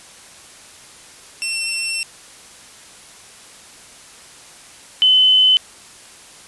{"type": "tone pair in turn", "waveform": ["20% pulse", "sine"], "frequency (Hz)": [2703, 3034], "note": ["E7", "F#7"], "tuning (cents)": [43, 43], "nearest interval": "major second", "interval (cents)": 200, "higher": "second", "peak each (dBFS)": [-16, -9], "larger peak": "second", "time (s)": [[1.42, 2.03], [5.02, 5.57]], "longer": "first", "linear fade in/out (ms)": 0, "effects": ["white hiss -42 dBFS RMS until 6.47 s", "resampled to 24000 Hz"]}